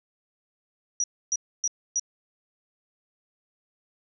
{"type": "tone bursts", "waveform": "sine", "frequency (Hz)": 5810, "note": "F#8", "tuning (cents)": -32, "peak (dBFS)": -22, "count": 4, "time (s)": [1, 1.996], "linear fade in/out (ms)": 2, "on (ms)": 39, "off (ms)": 280, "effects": []}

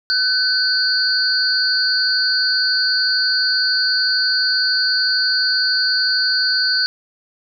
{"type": "tone cluster", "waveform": "sine", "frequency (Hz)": [1513, 4352, 4701], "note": ["F#6", "C#8", "D8"], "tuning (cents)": [38, -33, 1], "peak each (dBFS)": -19, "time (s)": [0.1, 6.86], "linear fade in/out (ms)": 0, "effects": []}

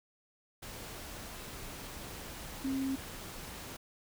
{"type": "tone in noise", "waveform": "sine", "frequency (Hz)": 268.1, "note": "C4", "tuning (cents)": 42, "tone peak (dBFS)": -31, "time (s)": [2.64, 2.96], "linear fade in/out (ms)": 10, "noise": "pink", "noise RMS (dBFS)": -45, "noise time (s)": [0.62, 3.77], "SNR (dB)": 11, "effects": []}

